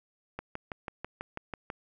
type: click train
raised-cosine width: 0.5 ms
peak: -21 dBFS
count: 9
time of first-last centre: 0.39-1.701 s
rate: 6.1 Hz
effects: none